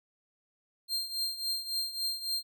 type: tone with tremolo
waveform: 40% pulse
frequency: 4186 Hz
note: C8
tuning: in tune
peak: -27 dBFS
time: 0.88-2.43 s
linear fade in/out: 50 ms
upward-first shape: triangle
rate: 3.6 Hz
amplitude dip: 80%
effects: none